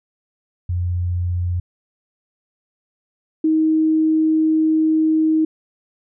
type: tone pair in turn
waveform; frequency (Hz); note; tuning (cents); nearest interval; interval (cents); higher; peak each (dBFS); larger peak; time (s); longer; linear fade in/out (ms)
sine; 88.5 / 315.4; F2 / D#4; +23 / +24; octave + minor seventh; 2201; second; -18 / -13; second; 0.69-1.6 / 3.44-5.45; second; 5
effects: none